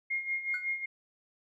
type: tone with tremolo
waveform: sine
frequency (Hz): 2137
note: C7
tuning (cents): +36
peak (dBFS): -28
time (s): 0.1-0.86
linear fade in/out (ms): 10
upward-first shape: sine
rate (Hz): 5.4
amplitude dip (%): 70
type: tone with exponential decay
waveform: triangle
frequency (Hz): 1480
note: F#6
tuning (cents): 0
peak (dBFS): -32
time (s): 0.54-0.71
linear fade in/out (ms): 1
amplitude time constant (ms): 35
effects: none